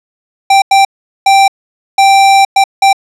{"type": "tone bursts at uneven times", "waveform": "square", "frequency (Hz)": 784, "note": "G5", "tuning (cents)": 0, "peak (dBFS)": -4, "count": 6, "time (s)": [[0.5, 0.62], [0.71, 0.85], [1.26, 1.48], [1.98, 2.45], [2.56, 2.64], [2.82, 2.93]], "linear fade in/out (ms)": 5, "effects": ["low-pass 8000 Hz 12 dB/octave"]}